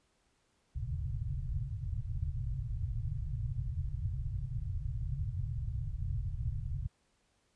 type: low-pass noise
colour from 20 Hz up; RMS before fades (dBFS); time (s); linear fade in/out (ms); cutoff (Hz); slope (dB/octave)
white; -36; 0.75-6.88; 20; 140; 96
effects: pink hiss -74 dBFS RMS until 7.55 s + resampled to 22050 Hz